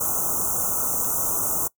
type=band-stop noise; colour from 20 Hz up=white; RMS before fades=-24 dBFS; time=0-1.68 s; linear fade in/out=10 ms; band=1400 to 6000 Hz; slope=96 dB/octave; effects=noise-tail reverb RT60 0.1 s tail -22 dB re dry